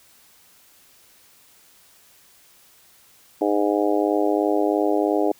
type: harmonic tone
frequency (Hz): 103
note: G#2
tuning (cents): -14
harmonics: 3 / 4 / 5 / 6 / 7 / 8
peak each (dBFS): -22 / -23 / -26 / -26 / -27 / -30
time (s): 3.41-5.32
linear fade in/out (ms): 5
effects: white hiss -54 dBFS RMS until 5.39 s